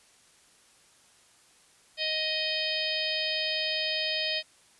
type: harmonic tone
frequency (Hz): 625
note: D#5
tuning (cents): +8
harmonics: 1 / 3 / 4 / 5 / 6 / 7 / 8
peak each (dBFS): -36 / -37 / -35 / -33 / -36 / -35 / -35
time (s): 1.97-4.43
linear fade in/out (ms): 50
effects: white hiss -60 dBFS RMS until 4.79 s + resampled to 24000 Hz